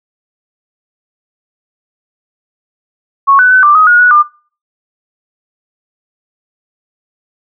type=tone with pitch steps; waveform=sine; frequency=1104 / 1496 / 1513 / 1181 / 1259 / 1442 / 1468 / 1200 Hz; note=C#6 / F#6 / F#6 / D6 / D#6 / F#6 / F#6 / D6; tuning=-7 / +19 / +38 / +9 / +20 / -45 / -14 / +37 cents; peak=-3 dBFS; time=3.27-4.23 s; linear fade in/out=20 ms; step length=120 ms; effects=noise-tail reverb RT60 0.4 s tail -22 dB re dry